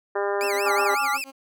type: harmonic tone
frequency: 201 Hz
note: G3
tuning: 44 cents sharp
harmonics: 2 / 3 / 4 / 5 / 6 / 7 / 8 / 9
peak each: -25 / -29 / -31 / -33 / -35 / -36 / -37 / -38 dBFS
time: 0.15-0.95 s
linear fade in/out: 10 ms
type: tone with tremolo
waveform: 15% pulse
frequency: 270 Hz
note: C#4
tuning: 45 cents flat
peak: -32 dBFS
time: 0.41-1.32 s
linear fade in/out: 20 ms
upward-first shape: sine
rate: 8.2 Hz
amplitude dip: 95%
type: tone with vibrato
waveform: sawtooth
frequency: 2297 Hz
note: D7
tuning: 39 cents flat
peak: -25 dBFS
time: 0.41-1.24 s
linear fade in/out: 0 ms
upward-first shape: sine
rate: 5.4 Hz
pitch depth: 280 cents each way
type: chord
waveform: sine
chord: D diminished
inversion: second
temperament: equal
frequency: 830.6 / 1174.7 / 1396.9 Hz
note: Ab5 / D6 / F6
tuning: 0 / 0 / 0 cents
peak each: -26 dBFS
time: 0.64-1.18 s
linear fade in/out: 20 ms
effects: none